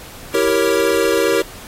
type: chord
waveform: square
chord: E diminished seventh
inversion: none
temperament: equal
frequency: 329.6 / 392 / 466.2 / 554.4 Hz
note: E4 / G4 / Bb4 / Db5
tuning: 0 / 0 / 0 / 0 cents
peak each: -22 / -19 / -18 / -21 dBFS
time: 0.34-1.42 s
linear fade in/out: 5 ms
effects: pink hiss -37 dBFS RMS until 1.67 s + AAC 48 kbps